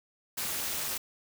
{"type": "noise with amplitude modulation", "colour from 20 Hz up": "white", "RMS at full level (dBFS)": -30, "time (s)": [0.37, 0.98], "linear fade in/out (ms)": 10, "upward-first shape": "sine", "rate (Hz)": 298, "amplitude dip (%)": 80, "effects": []}